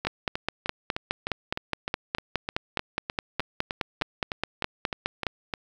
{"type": "two click trains", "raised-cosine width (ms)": 0.3, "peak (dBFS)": [-9, -13], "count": [26, 19], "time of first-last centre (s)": [[0.07, 5.268], [0.05, 5.538]], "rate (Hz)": [4.81, 3.28], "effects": ["8-bit"]}